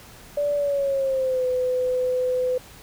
sine tone with pitch glide, 580 to 504.9 Hz, D5 to B4, -22 to +38 cents, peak -20 dBFS, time 0.37-2.58 s, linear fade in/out 5 ms, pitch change -240 cents, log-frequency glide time 0.55-1.46 s, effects pink hiss -46 dBFS RMS until 2.82 s

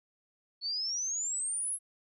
sine exponential sweep, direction up, 4377 to 10980 Hz, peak -31 dBFS, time 0.61-1.79 s, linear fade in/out 50 ms, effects none

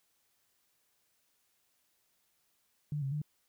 sine tone with pitch steps, 148.1 / 136 / 149.4 Hz, D3 / C#3 / D3, +15 / -33 / +30 cents, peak -32 dBFS, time 2.92-3.217 s, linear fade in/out 2 ms, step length 99 ms, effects white hiss -75 dBFS RMS until 3.48 s

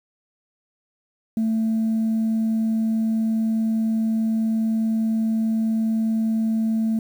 sine tone, 222.4 Hz, A3, 19 cents sharp, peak -17 dBFS, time 1.37-6.99 s, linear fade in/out 2 ms, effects tanh soft clip ceiling -16 dBFS + 8-bit

